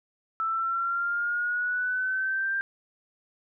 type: exponential sweep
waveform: sine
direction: up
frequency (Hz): 1318.5 to 1590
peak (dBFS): -25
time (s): 0.4-2.61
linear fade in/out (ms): 0
effects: none